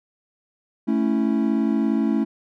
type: chord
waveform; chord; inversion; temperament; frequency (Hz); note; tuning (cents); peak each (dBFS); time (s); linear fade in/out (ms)
triangle; A major; none; equal; 220 / 277.2 / 329.6; A3 / C#4 / E4; 0 / 0 / 0; -19 / -21 / -23; 0.87-2.25; 20
effects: none